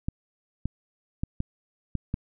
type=clicks; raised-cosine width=5 ms; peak=-15 dBFS; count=6; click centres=0.085 / 0.656 / 1.235 / 1.404 / 1.953 / 2.141 s; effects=none